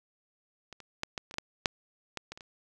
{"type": "clicks", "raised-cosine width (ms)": 0.2, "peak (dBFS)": [-27, -30, -14, -17, -28, -23, -14, -7, -18, -23, -29, -29], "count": 12, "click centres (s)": [0.727, 0.803, 1.034, 1.178, 1.311, 1.341, 1.384, 1.658, 2.173, 2.32, 2.375, 2.408], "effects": []}